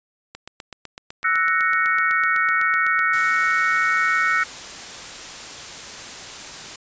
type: click train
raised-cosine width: 0.2 ms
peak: -18 dBFS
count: 22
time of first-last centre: 0.35-2.992 s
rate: 7.95 Hz
type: chord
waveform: sine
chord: F# dominant seventh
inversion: third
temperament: equal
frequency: 1318.5 / 1480 / 1864.7 / 2217 Hz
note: E6 / F#6 / A#6 / C#7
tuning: 0 / 0 / 0 / 0 cents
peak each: -22 / -22 / -22 / -24 dBFS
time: 1.24-4.44 s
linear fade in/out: 10 ms
type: noise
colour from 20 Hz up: white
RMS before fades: -35 dBFS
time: 3.13-6.76 s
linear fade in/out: 5 ms
effects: resampled to 16000 Hz